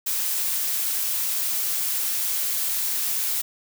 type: noise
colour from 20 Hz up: blue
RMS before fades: -25 dBFS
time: 0.06-3.42 s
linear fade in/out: 10 ms
effects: none